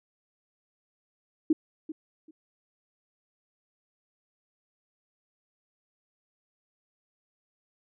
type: tone with echo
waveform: sine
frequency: 314.1 Hz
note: D#4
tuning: 16 cents sharp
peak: -18 dBFS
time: 1.5-1.53 s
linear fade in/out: 5 ms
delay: 390 ms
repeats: 2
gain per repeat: -15 dB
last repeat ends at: 2.31 s
effects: none